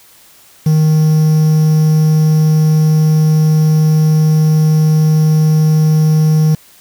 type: tone with quantisation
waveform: triangle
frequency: 155.56 Hz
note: D#3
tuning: in tune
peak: -5 dBFS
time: 0.66-6.55 s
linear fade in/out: 5 ms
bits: 5
effects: white hiss -44 dBFS RMS until 6.8 s